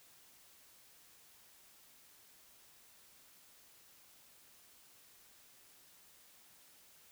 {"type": "silence", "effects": ["white hiss -63 dBFS RMS until 7.11 s"]}